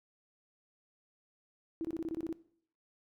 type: tone bursts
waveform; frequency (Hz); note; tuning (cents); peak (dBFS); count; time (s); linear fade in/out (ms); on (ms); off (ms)
sine; 327.3; E4; -12; -33; 9; 1.81-2.327; 0; 37; 23
effects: noise-tail reverb RT60 0.6 s tail -18 dB re dry